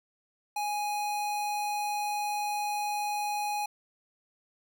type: tone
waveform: square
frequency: 830.6 Hz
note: G#5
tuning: in tune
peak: -30 dBFS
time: 0.56-3.66 s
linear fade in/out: 5 ms
effects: none